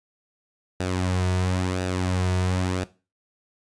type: tone with flanger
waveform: sawtooth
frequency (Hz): 91.8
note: F#2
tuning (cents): -13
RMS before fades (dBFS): -24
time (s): 0.8-2.84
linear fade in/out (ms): 0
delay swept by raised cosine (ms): 0.92 to 3.82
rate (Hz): 0.97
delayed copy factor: -0.55
effects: noise-tail reverb RT60 0.3 s tail -17 dB re dry + resampled to 22050 Hz